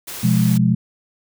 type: noise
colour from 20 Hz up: white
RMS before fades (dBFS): -31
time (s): 0.07-0.58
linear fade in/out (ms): 10
type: chord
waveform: sine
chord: F diminished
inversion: second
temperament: just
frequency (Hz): 125.72 / 174.61 / 209.5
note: Cb3 / F3 / Ab3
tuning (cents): +31 / 0 / +15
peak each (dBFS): -17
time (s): 0.23-0.75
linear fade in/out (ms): 10
effects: none